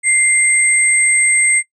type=tone pair together; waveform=sine; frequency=2093 / 8359 Hz; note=C7 / C9; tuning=0 / -3 cents; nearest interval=2 octaves; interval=2397 cents; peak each=-13 dBFS; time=0.03-1.63 s; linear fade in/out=50 ms; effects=noise-tail reverb RT60 0.1 s tail -18 dB re dry